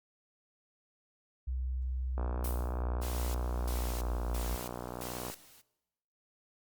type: tone with pitch glide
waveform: sine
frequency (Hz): 63.7 to 56.42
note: C2 to A1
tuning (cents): -46 to +44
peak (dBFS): -32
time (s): 1.47-4.56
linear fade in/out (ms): 10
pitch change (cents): -210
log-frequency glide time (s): 3.15-4.16
type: click train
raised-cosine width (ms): 1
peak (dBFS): -25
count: 191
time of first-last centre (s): 2.18-5.3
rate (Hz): 60.9
type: noise with exponential decay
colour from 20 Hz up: blue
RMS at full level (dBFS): -37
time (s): 2.44-2.83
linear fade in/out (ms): 5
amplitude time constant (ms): 84
type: noise with tremolo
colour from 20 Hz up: white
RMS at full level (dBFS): -44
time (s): 3.01-5.62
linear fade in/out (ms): 20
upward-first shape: square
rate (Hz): 1.5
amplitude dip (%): 80
effects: noise-tail reverb RT60 1.0 s tail -21 dB re dry + Opus 48 kbps